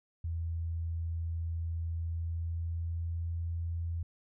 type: tone with pitch glide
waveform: sine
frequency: 83 to 84.11 Hz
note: E2 to E2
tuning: +12 to +35 cents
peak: -32 dBFS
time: 0.24-4.03 s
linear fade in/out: 5 ms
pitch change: +23 cents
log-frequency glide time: 1.93-3.32 s
effects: none